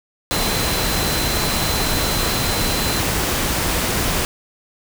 sine tone in noise, 4058 Hz, B7, 46 cents sharp, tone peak -27 dBFS, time 0.31-3 s, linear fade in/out 0 ms, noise pink, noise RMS -20 dBFS, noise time 0.31-4.25 s, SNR -10 dB, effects none

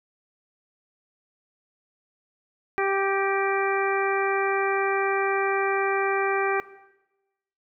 harmonic tone with a mistuned harmonic, 392 Hz, G4, in tune, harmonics 1 / 2 / 3 / 4 / 5 / 6, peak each -25 / -28 / -30 / -31 / -32 / -33 dBFS, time 2.78-6.6 s, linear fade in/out 0 ms, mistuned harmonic 5, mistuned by -33 cents, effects noise-tail reverb RT60 1.0 s tail -17 dB re dry

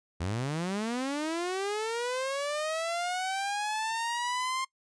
sawtooth linear sweep, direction up, 79.6 to 1060 Hz, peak -26 dBFS, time 0.2-4.65 s, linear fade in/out 10 ms, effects noise-tail reverb RT60 0.1 s tail -22 dB re dry + resampled to 22050 Hz

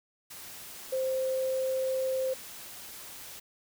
sine tone in noise, 523.3 Hz, C5, in tune, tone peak -27 dBFS, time 0.92-2.34 s, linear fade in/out 10 ms, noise white, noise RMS -45 dBFS, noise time 0.3-3.4 s, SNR +15 dB, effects none

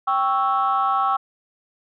sine chord, C# diminished, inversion second, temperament equal, 784 / 1108.7 / 1318.5 Hz, G5 / C#6 / E6, 0 / 0 / 0 cents, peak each -21 dBFS, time 0.07-1.17 s, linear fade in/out 10 ms, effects tanh soft clip ceiling -11 dBFS

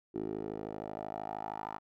10% pulse tone with band-pass filter sweep, 53 Hz, G#1, 36 cents sharp, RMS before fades -40 dBFS, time 0.14-1.79 s, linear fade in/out 20 ms, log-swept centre 360 to 1000 Hz, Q 3.8, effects none

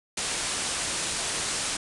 white low-pass noise, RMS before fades -30 dBFS, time 0.17-1.77 s, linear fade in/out 5 ms, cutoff 9900 Hz, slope 96 dB/octave, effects none

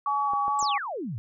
sine tone, 1134 Hz, C#6, 39 cents sharp, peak -25 dBFS, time 0.06-0.78 s, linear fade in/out 2 ms
sine tone with vibrato, 830.6 Hz, G#5, in tune, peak -27 dBFS, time 0.07-0.78 s, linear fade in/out 5 ms, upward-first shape square, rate 2.4 Hz, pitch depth 25 cents each way
clicks, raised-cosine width 1 ms, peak -25 dBFS, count 3, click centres 0.335 / 0.481 / 0.627 s
sine exponential sweep, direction down, 7902 to 98 Hz, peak -30 dBFS, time 0.59-1.18 s, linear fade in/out 0 ms
effects none

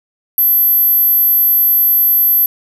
sine tone, 12250 Hz, G9, 41 cents flat, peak -8 dBFS, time 0.38-2.46 s, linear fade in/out 2 ms, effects none

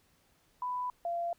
sine tone pair in turn, 994 / 686.7 Hz, B5 / F5, +11 / -29 cents, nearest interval tritone, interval 640 cents, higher first, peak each -32 / -31 dBFS, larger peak second, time 0.62-0.9 / 1.05-1.33 s, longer neither, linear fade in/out 2 ms, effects pink hiss -69 dBFS RMS until 1.38 s

